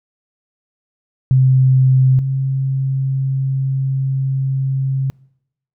sine tone pair in turn, 130.7 / 134.14 Hz, C3 / C3, -1 / +43 cents, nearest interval unison, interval 44 cents, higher second, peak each -8 / -15 dBFS, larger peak first, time 1.31-2.19 / 2.19-5.1 s, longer second, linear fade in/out 0 ms, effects noise-tail reverb RT60 0.8 s tail -26 dB re dry

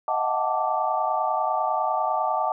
sine tone cluster, 630 / 723 / 753 / 881 / 1168 Hz, D#5 / F#5 / F#5 / A5 / D6, +21 / -40 / +30 / +2 / -10 cents, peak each -29 / -30 / -28 / -26 / -28 dBFS, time 0.08-2.52 s, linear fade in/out 2 ms, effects none

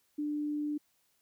sine tone, 296.6 Hz, D4, 17 cents sharp, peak -31 dBFS, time 0.18-0.78 s, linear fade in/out 10 ms, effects white hiss -73 dBFS RMS until 1.21 s

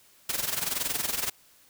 white noise with amplitude modulation, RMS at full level -27 dBFS, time 0.29-1.3 s, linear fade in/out 5 ms, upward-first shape sine, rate 21.4 Hz, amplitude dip 75%, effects white hiss -59 dBFS RMS until 1.69 s

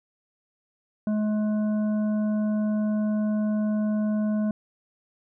harmonic tone, 212.4 Hz, G#3, 39 cents sharp, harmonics 1 / 3 / 5 / 7, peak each -22 / -34 / -46 / -47 dBFS, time 1.07-4.51 s, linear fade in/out 2 ms, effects none

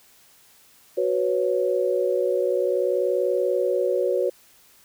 sine chord, F# suspended fourth, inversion none, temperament equal, 370 / 493.9 / 554.4 Hz, F#4 / B4 / C#5, 0 / 0 / 0 cents, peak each -24 dBFS, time 0.97-4.3 s, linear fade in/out 10 ms, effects white hiss -55 dBFS RMS until 4.84 s

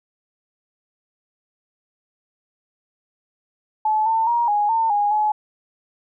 sine tone with pitch steps, 862 / 896 / 945 / 829 / 901 / 823 / 849 Hz, A5 / A5 / A#5 / G#5 / A5 / G#5 / G#5, -36 / +31 / +23 / -3 / +41 / -16 / +38 cents, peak -16 dBFS, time 3.85-5.32 s, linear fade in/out 5 ms, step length 210 ms, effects none

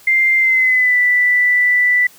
sine tone with pitch glide, 2095 to 1977.4 Hz, C7 to B6, +2 to +2 cents, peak -10 dBFS, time 0.07-2.07 s, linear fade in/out 5 ms, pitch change -100 cents, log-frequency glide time 0.37-0.98 s, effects white hiss -45 dBFS RMS until 2.18 s

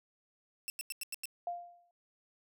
10% pulse tone bursts, 2682 Hz, E7, 29 cents sharp, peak -28 dBFS, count 6, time 0.68-1.255 s, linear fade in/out 0 ms, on 20 ms, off 91 ms
sine tone with exponential decay, 698.5 Hz, F5, in tune, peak -32 dBFS, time 1.47-1.91 s, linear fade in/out 2 ms, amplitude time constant 94 ms
effects none

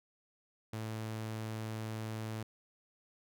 sawtooth tone, 110 Hz, A2, in tune, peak -34 dBFS, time 0.73-2.43 s, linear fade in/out 5 ms, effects none

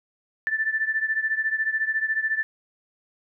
sine beating tone pair, 1760 / 1774 Hz, A6 / A6, 0 / +14 cents, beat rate 14 Hz, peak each -24 / -27 dBFS, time 0.47-2.43 s, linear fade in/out 0 ms, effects none

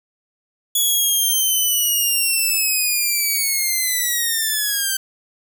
5% pulse linear sweep, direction down, 3400 to 1549 Hz, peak -8 dBFS, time 0.75-4.97 s, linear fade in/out 5 ms, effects none

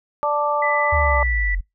harmonic tone, 293.7 Hz, D4, in tune, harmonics 2 / 3 / 4, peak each -22 / -22 / -22 dBFS, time 0.23-1.23 s, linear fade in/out 0 ms
sine tone with pitch glide, 1995 to 1965.3 Hz, B6 to B6, +17 to -9 cents, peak -21 dBFS, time 0.62-1.55 s, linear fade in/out 5 ms, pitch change -26 cents, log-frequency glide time 1.19-1.26 s
sine linear sweep, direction down, 79.2 to 42.56 Hz, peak -19 dBFS, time 0.92-1.61 s, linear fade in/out 10 ms
effects noise-tail reverb RT60 0.2 s tail -26 dB re dry

